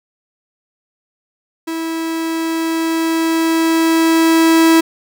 45% pulse tone with level ramp, 326.4 Hz, E4, 17 cents flat, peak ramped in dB -20 to -7 dBFS, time 1.67-4.81 s, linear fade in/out 10 ms, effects none

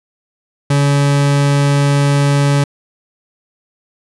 40% pulse tone, 142.1 Hz, C#3, 43 cents sharp, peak -9 dBFS, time 0.7-2.64 s, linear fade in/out 5 ms, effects resampled to 24000 Hz

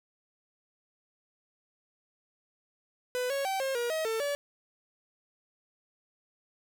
45% pulse tone with pitch steps, 499.3 / 553 / 772 / 536 / 477.4 / 635 / 447 / 573 Hz, B4 / C#5 / G5 / C5 / A#4 / D#5 / A4 / D5, +19 / -4 / -27 / +42 / +41 / +35 / +27 / -43 cents, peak -29 dBFS, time 3.15-4.35 s, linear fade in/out 0 ms, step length 150 ms, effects none

